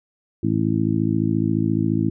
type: harmonic tone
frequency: 54.4 Hz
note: A1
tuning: 19 cents flat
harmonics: 2 / 3 / 4 / 5 / 6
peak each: -24 / -24 / -24 / -24 / -24 dBFS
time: 0.43-2.1 s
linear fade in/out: 5 ms
effects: none